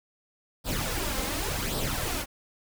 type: noise with flanger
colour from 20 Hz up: pink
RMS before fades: -30 dBFS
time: 0.64-2.26 s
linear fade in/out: 50 ms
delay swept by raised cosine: 0.22 to 3.82 ms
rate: 0.89 Hz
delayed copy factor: +0.6
effects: none